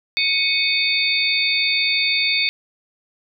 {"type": "tone cluster", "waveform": "sine", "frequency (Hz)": [2218, 2515, 3629, 4477], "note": ["C#7", "D#7", "A#7", "C#8"], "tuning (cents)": [0, 18, -47, 16], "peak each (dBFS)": -22, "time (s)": [0.17, 2.49], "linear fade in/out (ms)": 0, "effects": []}